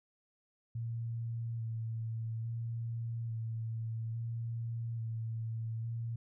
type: tone with vibrato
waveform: sine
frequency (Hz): 114.3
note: A#2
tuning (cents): -34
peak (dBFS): -35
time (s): 0.75-6.16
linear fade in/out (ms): 5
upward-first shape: square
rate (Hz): 0.59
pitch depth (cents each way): 20
effects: none